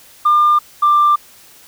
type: tone pair in turn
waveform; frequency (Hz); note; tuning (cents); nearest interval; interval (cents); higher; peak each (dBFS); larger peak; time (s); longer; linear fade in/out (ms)
sine; 1200 / 1184.8; D6 / D6; +37 / +15; unison; 22; first; -7; neither; 0.25-0.59 / 0.82-1.16; neither; 10
effects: tanh soft clip ceiling -5 dBFS + white hiss -44 dBFS RMS until 1.67 s